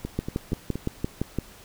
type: two click trains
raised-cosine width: 3 ms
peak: -17 / -12 dBFS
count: 4 / 8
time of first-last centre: 0.05-0.756 / 0.19-1.387 s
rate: 4.25 / 5.85 Hz
effects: pink hiss -49 dBFS RMS until 1.64 s